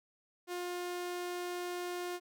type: tone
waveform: sawtooth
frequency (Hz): 355.1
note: F4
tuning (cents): +29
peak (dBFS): -33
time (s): 0.47-2.2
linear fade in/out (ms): 50
effects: none